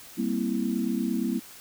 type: chord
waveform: sine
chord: C dominant seventh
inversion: second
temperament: equal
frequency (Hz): 196 / 233.1 / 261.6 / 329.6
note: G3 / Bb3 / C4 / E4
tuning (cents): 0 / 0 / 0 / 0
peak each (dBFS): -31 / -28 / -31 / -32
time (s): 0.17-1.4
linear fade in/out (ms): 20
effects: white hiss -47 dBFS RMS until 1.6 s